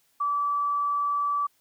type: tone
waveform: sine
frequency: 1155 Hz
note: D6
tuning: 29 cents flat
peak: -23 dBFS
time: 0.2-1.47 s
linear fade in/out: 10 ms
effects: white hiss -67 dBFS RMS until 1.6 s